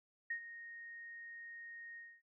sine tone with ADSR envelope, 1861 Hz, A#6, 3 cents flat, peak -35 dBFS, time 0.3-2.22 s, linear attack 7 ms, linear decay 88 ms, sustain -13 dB, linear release 250 ms, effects none

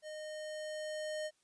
square tone with level ramp, 615 Hz, D#5, 20 cents flat, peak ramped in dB -44 to -37 dBFS, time 0.02-1.31 s, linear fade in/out 50 ms, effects white hiss -75 dBFS RMS until 1.43 s + resampled to 22050 Hz

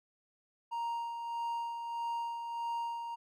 triangle tone with tremolo, 934 Hz, A#5, 3 cents sharp, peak -31 dBFS, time 0.71-3.16 s, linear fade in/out 20 ms, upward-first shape sine, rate 1.6 Hz, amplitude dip 45%, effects none

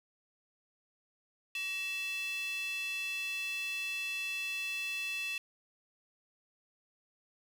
square tone with high-pass filter, 378.4 Hz, F#4, 39 cents sharp, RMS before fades -37 dBFS, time 1.55-5.38 s, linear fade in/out 2 ms, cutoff 2800 Hz, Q 10, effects none

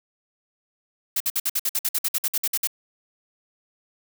blue noise bursts, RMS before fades -23 dBFS, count 16, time 1.16-2.673 s, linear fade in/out 5 ms, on 43 ms, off 55 ms, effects none

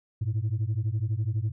sine beating tone pair, 102.8 / 114.8 Hz, G#2 / A#2, -17 / -26 cents, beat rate 12 Hz, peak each -26 dBFS, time 0.21-1.52 s, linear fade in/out 10 ms, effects tanh soft clip ceiling -22 dBFS

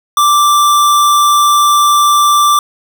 square tone, 1174.7 Hz, D6, in tune, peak -7 dBFS, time 0.17-2.59 s, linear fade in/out 2 ms, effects none

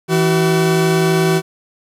40% pulse tone pair together, 163.8 / 379.4 Hz, E3 / F#4, -11 / +43 cents, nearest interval octave + minor third, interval 1454 cents, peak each -14 dBFS, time 0.08-1.42 s, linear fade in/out 50 ms, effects resampled to 32000 Hz + 8-bit

